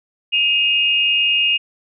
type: tone pair together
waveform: sine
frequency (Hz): 2524 / 2833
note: D#7 / F7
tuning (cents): +24 / +24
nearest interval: major second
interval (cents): 200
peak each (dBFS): -18 / -15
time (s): 0.32-1.58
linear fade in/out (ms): 20
effects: none